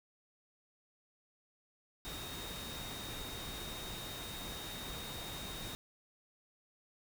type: tone in noise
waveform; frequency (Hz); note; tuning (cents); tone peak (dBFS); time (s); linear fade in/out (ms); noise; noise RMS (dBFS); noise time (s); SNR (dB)
sine; 3718; A#7; -5; -47; 2.05-5.75; 0; pink; -45; 2.05-5.75; -5
effects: none